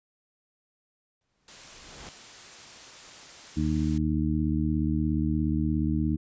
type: noise with exponential growth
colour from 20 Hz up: pink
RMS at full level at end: -41 dBFS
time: 1.21-2.09 s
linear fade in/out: 1 ms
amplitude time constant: 190 ms
type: noise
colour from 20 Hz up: white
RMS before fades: -46 dBFS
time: 1.48-3.98 s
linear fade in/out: 2 ms
type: harmonic tone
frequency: 77 Hz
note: D#2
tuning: 17 cents flat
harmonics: 1 / 2 / 3 / 4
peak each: -29 / -29 / -29 / -29 dBFS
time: 3.56-6.17 s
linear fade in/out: 20 ms
effects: resampled to 16000 Hz

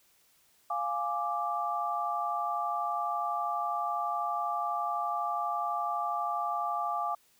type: chord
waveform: sine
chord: D diminished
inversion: first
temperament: equal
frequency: 698.5 / 830.6 / 1174.7 Hz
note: F5 / Ab5 / D6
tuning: 0 / 0 / 0 cents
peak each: -34 / -35 / -32 dBFS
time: 0.7-7.15 s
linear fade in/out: 5 ms
effects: white hiss -66 dBFS RMS until 7.39 s

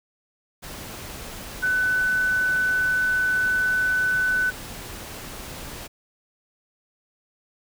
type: tone in noise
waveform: sine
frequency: 1500 Hz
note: F#6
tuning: 23 cents sharp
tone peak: -19 dBFS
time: 1.62-4.51 s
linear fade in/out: 20 ms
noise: pink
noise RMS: -37 dBFS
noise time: 0.62-5.88 s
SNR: +15 dB
effects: none

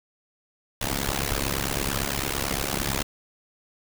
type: noise with amplitude modulation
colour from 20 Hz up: pink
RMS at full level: -23 dBFS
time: 0.81-3.03 s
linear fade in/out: 5 ms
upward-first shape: sine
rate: 68.9 Hz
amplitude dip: 100%
effects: none

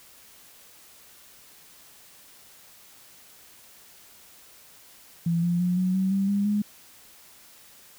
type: tone with pitch steps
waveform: sine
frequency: 168.7 / 173.74 / 178.94 / 184.29 / 189.8 / 195.47 / 201.3 / 207.3 Hz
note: E3 / F3 / F3 / F#3 / F#3 / G3 / G3 / G#3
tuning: +40 / -9 / +42 / -7 / +44 / -5 / +46 / -3 cents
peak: -21 dBFS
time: 5.26-6.62 s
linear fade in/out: 5 ms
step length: 170 ms
effects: white hiss -52 dBFS RMS until 7.98 s

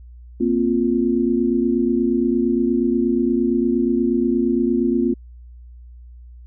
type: chord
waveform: sine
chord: Bb suspended second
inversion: none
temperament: equal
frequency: 233.1 / 261.6 / 349.2 Hz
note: Bb3 / C4 / F4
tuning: 0 / 0 / 0 cents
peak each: -20 dBFS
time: 0.4-5.14 s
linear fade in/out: 10 ms
effects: added 60 Hz sine -38 dBFS peak until 6.46 s

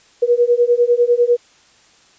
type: beating tone pair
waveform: sine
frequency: 476.4 / 486.4 Hz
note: A#4 / B4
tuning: +38 / -26 cents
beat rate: 10 Hz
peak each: -14 dBFS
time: 0.22-1.37 s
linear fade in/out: 10 ms
effects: white hiss -51 dBFS RMS until 2.18 s + resampled to 16000 Hz

